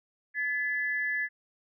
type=tone pair together; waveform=sine; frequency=1721.8 / 2005 Hz; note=A6 / B6; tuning=-38 / +26 cents; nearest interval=minor third; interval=264 cents; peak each=-29 / -32 dBFS; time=0.34-1.29 s; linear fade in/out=50 ms; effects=none